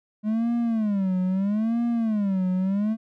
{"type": "tone with vibrato", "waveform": "triangle", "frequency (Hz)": 208.4, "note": "G#3", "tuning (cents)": 6, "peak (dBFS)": -19, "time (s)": [0.23, 2.97], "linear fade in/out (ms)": 50, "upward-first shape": "sine", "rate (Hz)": 0.77, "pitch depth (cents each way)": 220, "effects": []}